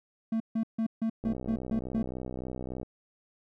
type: tone bursts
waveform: triangle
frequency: 224.1 Hz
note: A3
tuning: 32 cents sharp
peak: -24 dBFS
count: 8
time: 0.32-2.026 s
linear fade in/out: 5 ms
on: 82 ms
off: 150 ms
type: click train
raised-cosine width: 2 ms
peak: -24 dBFS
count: 102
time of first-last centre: 1.24-2.831 s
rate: 63.5 Hz
effects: none